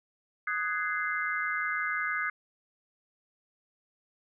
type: chord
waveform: sine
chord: Ab dominant seventh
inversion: second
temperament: just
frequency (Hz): 1245.9 / 1495.1 / 1661.2 / 2077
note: Eb6 / Gb6 / Ab6 / C7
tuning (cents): +2 / +18 / 0 / -13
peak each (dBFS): -34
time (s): 0.47-2.3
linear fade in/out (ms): 5
effects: none